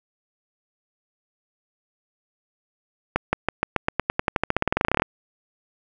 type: accelerating click train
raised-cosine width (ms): 0.5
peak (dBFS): -4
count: 26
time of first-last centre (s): 3.16-5.021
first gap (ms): 170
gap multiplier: 0.92
effects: none